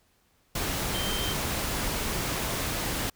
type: tone in noise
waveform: sine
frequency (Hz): 3136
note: G7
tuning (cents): 0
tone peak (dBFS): -33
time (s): 0.94-1.33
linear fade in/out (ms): 5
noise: pink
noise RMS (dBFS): -30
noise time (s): 0.55-3.1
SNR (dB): -6
effects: pink hiss -67 dBFS RMS until 3.15 s